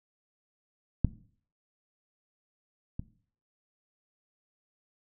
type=clicks; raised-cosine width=5 ms; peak=-10 / -22 dBFS; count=2; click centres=1.047 / 2.995 s; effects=noise-tail reverb RT60 0.5 s tail -17 dB re dry